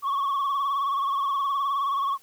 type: tone with vibrato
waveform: sine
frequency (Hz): 1110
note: C#6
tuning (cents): +2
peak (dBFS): -20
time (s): 0.02-2.18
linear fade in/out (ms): 50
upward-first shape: triangle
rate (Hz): 19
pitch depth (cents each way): 74
effects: tanh soft clip ceiling -22 dBFS + white hiss -57 dBFS RMS until 2.22 s